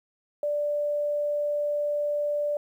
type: tone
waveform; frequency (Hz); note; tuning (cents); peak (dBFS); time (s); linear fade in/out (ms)
sine; 587.3; D5; 0; -24; 0.43-2.57; 2
effects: 10-bit